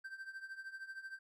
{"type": "tone with tremolo", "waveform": "triangle", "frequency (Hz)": 1563, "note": "G6", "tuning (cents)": -6, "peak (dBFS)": -40, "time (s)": [0.04, 1.19], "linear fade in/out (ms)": 10, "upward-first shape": "triangle", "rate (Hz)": 13, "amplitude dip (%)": 85, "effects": []}